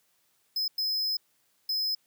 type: tone bursts at uneven times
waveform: square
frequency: 5100 Hz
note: D#8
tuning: 42 cents sharp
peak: -27 dBFS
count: 3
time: 0.56-0.68 / 0.78-1.17 / 1.69-1.95 s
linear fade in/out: 5 ms
effects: white hiss -70 dBFS RMS until 2.06 s + high-pass 80 Hz 12 dB/octave